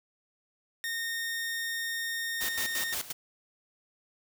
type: tone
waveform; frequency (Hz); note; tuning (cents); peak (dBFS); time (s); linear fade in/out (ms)
sawtooth; 1840; A#6; -23; -28; 0.84-2.94; 0
type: noise with tremolo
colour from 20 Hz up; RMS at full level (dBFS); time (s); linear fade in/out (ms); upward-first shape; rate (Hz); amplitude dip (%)
white; -33; 2.4-3.13; 20; square; 5.7; 80
effects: none